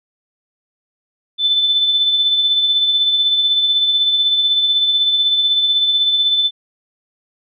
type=tone with tremolo; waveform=sine; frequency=3520 Hz; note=A7; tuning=in tune; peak=-10 dBFS; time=1.38-6.51 s; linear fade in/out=50 ms; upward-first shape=triangle; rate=16 Hz; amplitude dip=45%; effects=none